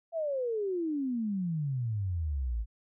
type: exponential sweep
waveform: sine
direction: down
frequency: 683 to 51.91 Hz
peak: -29 dBFS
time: 0.12-2.66 s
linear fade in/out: 50 ms
effects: none